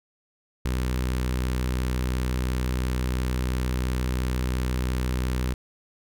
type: tone with notch filter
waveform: sawtooth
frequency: 62.9 Hz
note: B1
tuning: 32 cents sharp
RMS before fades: -26 dBFS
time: 0.65-5.54 s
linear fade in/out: 5 ms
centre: 700 Hz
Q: 1.7
effects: none